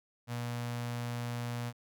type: tone with notch filter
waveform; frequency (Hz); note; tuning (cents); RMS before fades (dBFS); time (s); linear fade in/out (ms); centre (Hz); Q
sawtooth; 120; B2; -49; -37; 0.27-1.73; 50; 350; 2
effects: none